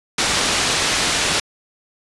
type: low-pass noise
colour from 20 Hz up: white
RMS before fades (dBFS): -19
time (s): 0.18-1.4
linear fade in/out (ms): 5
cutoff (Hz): 5700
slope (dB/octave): 12
effects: resampled to 24000 Hz